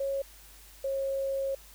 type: tone pair in turn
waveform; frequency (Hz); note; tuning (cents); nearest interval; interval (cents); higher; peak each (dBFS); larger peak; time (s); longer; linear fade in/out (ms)
sine; 549 / 543.6; C#5 / C#5; -17 / -34; unison; 17; first; -28; neither; 0-0.22 / 0.84-1.55; second; 5
effects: added 50 Hz sine -54 dBFS peak until 1.74 s + white hiss -54 dBFS RMS until 1.74 s